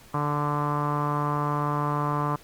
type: tone with low-pass filter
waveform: sawtooth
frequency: 146.83 Hz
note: D3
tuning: in tune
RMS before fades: -26 dBFS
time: 0.14-2.36 s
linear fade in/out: 5 ms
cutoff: 1100 Hz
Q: 7.3
effects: pink hiss -52 dBFS RMS until 2.43 s + Opus 48 kbps